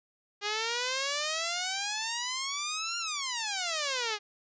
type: exponential two-way sweep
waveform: 5% pulse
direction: up then down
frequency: 405.5 to 1405 to 405.5 Hz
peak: -18 dBFS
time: 0.41-4.19 s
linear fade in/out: 50 ms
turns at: 2.98 s
effects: resampled to 16000 Hz